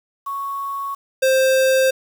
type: tone pair in turn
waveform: sine / square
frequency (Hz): 1108.7 / 526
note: C#6 / C5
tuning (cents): 0 / +9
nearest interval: octave + minor second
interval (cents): 1291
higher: first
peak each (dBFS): -23 / -14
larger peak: second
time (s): 0.26-0.95 / 1.22-1.91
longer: neither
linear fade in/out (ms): 10
effects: 7-bit